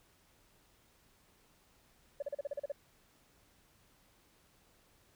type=tone bursts; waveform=sine; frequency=570 Hz; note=C#5; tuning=48 cents sharp; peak=-33 dBFS; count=9; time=2.2-2.72 s; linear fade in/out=5 ms; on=24 ms; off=38 ms; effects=tanh soft clip ceiling -30 dBFS + pink hiss -68 dBFS RMS until 5.15 s